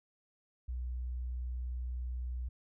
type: tone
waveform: sine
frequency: 61.74 Hz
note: B1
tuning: in tune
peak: -35 dBFS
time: 0.68-2.49 s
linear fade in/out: 10 ms
effects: none